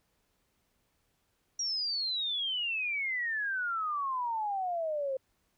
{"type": "exponential sweep", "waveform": "sine", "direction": "down", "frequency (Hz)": [5730, 520], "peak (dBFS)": -30, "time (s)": [1.59, 5.17], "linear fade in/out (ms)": 5, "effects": ["pink hiss -75 dBFS RMS until 5.57 s"]}